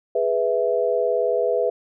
sine chord, E major, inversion first, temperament equal, 415.3 / 493.9 / 659.3 Hz, G#4 / B4 / E5, 0 / 0 / 0 cents, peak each -24 / -21 / -23 dBFS, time 0.15-1.7 s, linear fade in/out 5 ms, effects none

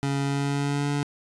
25% pulse tone with pitch glide, 139.4 to 143.82 Hz, C#3 to D3, +10 to -36 cents, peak -20 dBFS, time 0.03-1.03 s, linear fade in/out 0 ms, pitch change +54 cents, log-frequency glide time 0.22-0.9 s, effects resampled to 22050 Hz

